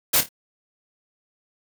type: noise with echo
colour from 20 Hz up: white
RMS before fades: -18 dBFS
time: 0.13-0.21 s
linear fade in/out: 10 ms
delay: 27 ms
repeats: 3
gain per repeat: -10 dB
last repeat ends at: 0.291 s
effects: none